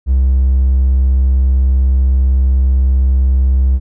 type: tone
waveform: triangle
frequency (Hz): 65.41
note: C2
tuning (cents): 0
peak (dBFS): -5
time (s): 0.06-3.8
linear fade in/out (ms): 50
effects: tanh soft clip ceiling -3 dBFS